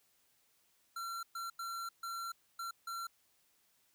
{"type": "tone bursts at uneven times", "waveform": "square", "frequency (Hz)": 1363, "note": "F6", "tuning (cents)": -43, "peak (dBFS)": -40, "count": 6, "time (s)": [[0.96, 1.23], [1.35, 1.5], [1.59, 1.89], [2.03, 2.32], [2.59, 2.71], [2.87, 3.07]], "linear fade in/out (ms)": 5, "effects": ["white hiss -73 dBFS RMS until 3.94 s"]}